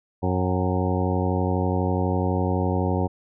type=harmonic tone with a mistuned harmonic; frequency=92 Hz; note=F#2; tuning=9 cents flat; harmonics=1 / 2 / 3 / 4 / 5 / 6 / 8 / 9 / 10; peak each=-24 / -27 / -29 / -30 / -31 / -32 / -33 / -34 / -34 dBFS; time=0.22-3.08 s; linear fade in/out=20 ms; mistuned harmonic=9; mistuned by=-41 cents; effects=none